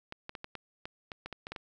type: clicks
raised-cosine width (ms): 0.3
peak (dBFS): -24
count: 12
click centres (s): 0.124 / 0.294 / 0.352 / 0.444 / 0.553 / 0.855 / 1.118 / 1.26 / 1.327 / 1.469 / 1.52 / 1.562
effects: none